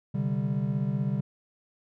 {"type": "chord", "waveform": "triangle", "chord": "C suspended second", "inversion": "none", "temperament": "equal", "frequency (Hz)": [130.81, 146.83, 196], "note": ["C3", "D3", "G3"], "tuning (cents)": [0, 0, 0], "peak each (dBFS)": -28, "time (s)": [0.14, 1.21], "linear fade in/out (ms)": 10, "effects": []}